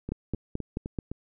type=two click trains; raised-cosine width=3 ms; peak=-17 / -21 dBFS; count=5 / 5; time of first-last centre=0.12-0.988 / 0.09-1.116 s; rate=4.61 / 3.9 Hz; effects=none